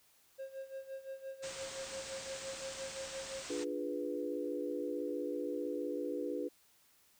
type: tone with tremolo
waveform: triangle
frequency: 536 Hz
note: C5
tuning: 42 cents sharp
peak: -38 dBFS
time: 0.38-3.44 s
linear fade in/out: 20 ms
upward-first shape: sine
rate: 5.8 Hz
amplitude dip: 80%
type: low-pass noise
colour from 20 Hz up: white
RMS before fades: -47 dBFS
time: 1.42-3.65 s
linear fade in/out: 20 ms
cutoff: 8700 Hz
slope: 96 dB/octave
type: chord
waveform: sine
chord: D diminished seventh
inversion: none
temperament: equal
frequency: 293.7 / 349.2 / 415.3 / 493.9 Hz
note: D4 / F4 / Ab4 / Cb5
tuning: 0 / 0 / 0 / 0 cents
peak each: -40 / -42 / -42 / -40 dBFS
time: 3.49-6.49 s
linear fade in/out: 20 ms
effects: white hiss -68 dBFS RMS until 7.19 s